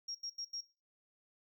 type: tone bursts at uneven times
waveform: triangle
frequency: 5588 Hz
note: F8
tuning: in tune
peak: -35 dBFS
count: 4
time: 0.08-0.15 / 0.23-0.3 / 0.38-0.45 / 0.53-0.61 s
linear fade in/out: 10 ms
effects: noise-tail reverb RT60 0.3 s tail -21 dB re dry + tanh soft clip ceiling -37 dBFS